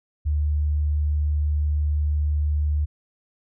sine tone, 74.5 Hz, D2, 25 cents sharp, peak -19 dBFS, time 0.25-2.86 s, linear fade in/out 20 ms, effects none

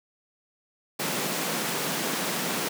pink high-pass noise, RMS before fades -29 dBFS, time 0.99-2.69 s, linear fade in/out 10 ms, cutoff 150 Hz, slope 48 dB/octave, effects none

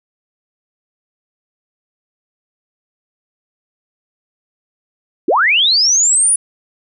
sine linear sweep, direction up, 270 to 9880 Hz, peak -9 dBFS, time 5.28-6.36 s, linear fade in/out 5 ms, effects none

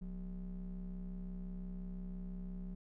triangle ring-modulated tone, 107.4 Hz, A2, 41 cents flat, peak -36 dBFS, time 0.01-2.75 s, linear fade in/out 10 ms, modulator 74.5 Hz, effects none

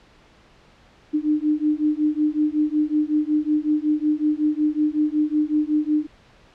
sine beating tone pair, 300 / 305.4 Hz, D4 / D#4, +37 / -32 cents, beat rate 5.4 Hz, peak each -21 dBFS, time 1.13-6.07 s, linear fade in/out 20 ms, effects pink hiss -53 dBFS RMS until 6.54 s + low-pass 4000 Hz 12 dB/octave

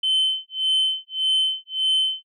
sine tone with tremolo, 3068 Hz, G7, 38 cents flat, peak -14 dBFS, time 0.03-2.23 s, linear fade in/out 5 ms, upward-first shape sine, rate 1.7 Hz, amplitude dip 100%, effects noise-tail reverb RT60 0.1 s tail -26 dB re dry + tanh soft clip ceiling -15 dBFS

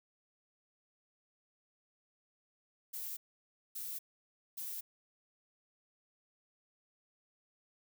violet noise bursts, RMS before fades -42 dBFS, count 3, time 2.93-4.81 s, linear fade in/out 10 ms, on 240 ms, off 580 ms, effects none

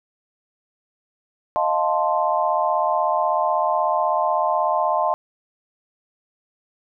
sine chord, F dominant seventh, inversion third, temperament equal, 622.3 / 698.5 / 880 / 1046.5 Hz, Eb5 / F5 / A5 / C6, 0 / 0 / 0 / 0 cents, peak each -23 dBFS, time 1.56-5.14 s, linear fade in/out 0 ms, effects none

